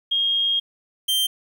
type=tone pair in turn; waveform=sine / 45% pulse; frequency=3246 / 3150 Hz; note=G#7 / G7; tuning=-40 / +8 cents; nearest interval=minor second; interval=52 cents; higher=first; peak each=-18 / -18 dBFS; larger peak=neither; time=0.11-0.6 / 1.08-1.27 s; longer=first; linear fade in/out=10 ms; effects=9-bit